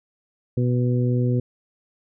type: harmonic tone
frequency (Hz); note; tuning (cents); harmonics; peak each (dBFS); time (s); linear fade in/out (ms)
123.47; B2; 0; 1 / 2 / 3 / 4; -19 / -25 / -29 / -31; 0.57-1.4; 5
effects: none